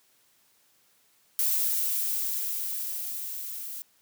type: noise with level ramp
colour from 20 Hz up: violet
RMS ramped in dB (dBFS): -25 to -38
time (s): 1.39-3.82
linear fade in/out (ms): 0
effects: white hiss -65 dBFS RMS until 4.01 s + high-pass 80 Hz 12 dB/octave